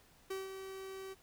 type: tone with ADSR envelope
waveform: 45% pulse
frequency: 383.7 Hz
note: G4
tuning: 37 cents flat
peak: -37 dBFS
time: 0.3-1.15 s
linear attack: 8 ms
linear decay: 170 ms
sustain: -7 dB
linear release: 28 ms
effects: pink hiss -65 dBFS RMS until 1.22 s